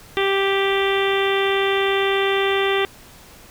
harmonic tone, 392 Hz, G4, in tune, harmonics 1 / 2 / 3 / 4 / 5 / 6 / 7 / 8 / 9, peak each -19 / -27 / -27 / -30 / -26 / -30 / -30 / -30 / -30 dBFS, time 0.17-2.85 s, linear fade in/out 0 ms, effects pink hiss -45 dBFS RMS until 3.5 s

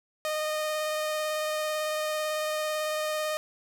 sawtooth tone with vibrato, 615 Hz, D#5, 20 cents flat, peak -24 dBFS, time 0.25-3.37 s, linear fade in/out 0 ms, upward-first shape sine, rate 18 Hz, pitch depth 10 cents each way, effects none

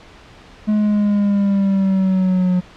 triangle linear sweep, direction down, 212.8 to 180 Hz, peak -11 dBFS, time 0.67-2.61 s, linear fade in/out 20 ms, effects pink hiss -43 dBFS RMS until 2.76 s + low-pass 4000 Hz 12 dB/octave

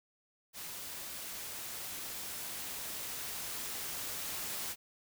white noise with level ramp, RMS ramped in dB -44 to -39 dBFS, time 0.53-4.76 s, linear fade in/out 50 ms, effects none

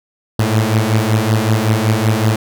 sawtooth beating tone pair, 107 / 112.3 Hz, A2 / A2, -48 / +36 cents, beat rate 5.3 Hz, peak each -11 dBFS, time 0.39-2.36 s, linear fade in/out 5 ms, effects none

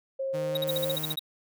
sine tone with vibrato, 532 Hz, C5, 29 cents sharp, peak -28 dBFS, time 0.19-0.96 s, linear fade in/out 10 ms, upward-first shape square, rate 3 Hz, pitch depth 16 cents each way
sawtooth tone, 154.3 Hz, D#3, 14 cents flat, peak -31 dBFS, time 0.33-1.16 s, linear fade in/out 20 ms
square tone bursts, 3800 Hz, A#7, 33 cents sharp, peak -28 dBFS, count 10, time 0.55-1.193 s, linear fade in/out 5 ms, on 22 ms, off 47 ms
violet noise, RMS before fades -37 dBFS, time 0.67-1.14 s, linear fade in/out 10 ms
effects none

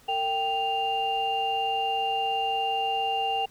sine tone cluster, 454.3 / 783 / 2796 Hz, A#4 / G5 / F7, -45 / -2 / +1 cents, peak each -34 / -25 / -30 dBFS, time 0.08-3.46 s, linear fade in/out 10 ms, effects tanh soft clip ceiling -16 dBFS + pink hiss -56 dBFS RMS until 3.5 s

